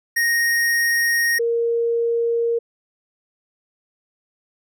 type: tone pair in turn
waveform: square / sine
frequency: 1864.7 / 466.2 Hz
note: A#6 / A#4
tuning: 0 / 0 cents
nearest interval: 2 octaves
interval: 2400 cents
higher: first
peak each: -17 dBFS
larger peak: neither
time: 0.16-1.39 / 1.39-2.59 s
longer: first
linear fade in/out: 10 ms
effects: none